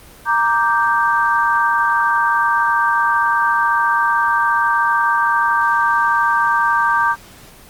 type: chord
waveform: sine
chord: G minor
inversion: first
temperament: equal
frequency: 932.3 / 1174.7 / 1568 Hz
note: Bb5 / D6 / G6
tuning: 0 / 0 / 0 cents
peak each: -17 dBFS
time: 0.25-7.16 s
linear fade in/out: 50 ms
effects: pink hiss -42 dBFS RMS until 7.69 s + Opus 24 kbps